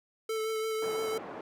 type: tone with vibrato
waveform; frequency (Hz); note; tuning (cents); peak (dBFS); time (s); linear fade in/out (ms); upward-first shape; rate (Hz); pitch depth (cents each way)
square; 440; A4; 0; -31; 0.29-1.18; 5; sine; 5.9; 17
type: band-pass noise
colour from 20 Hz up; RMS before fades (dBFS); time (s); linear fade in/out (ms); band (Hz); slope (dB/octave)
pink; -42; 0.82-1.41; 2; 330 to 1000; 12
effects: none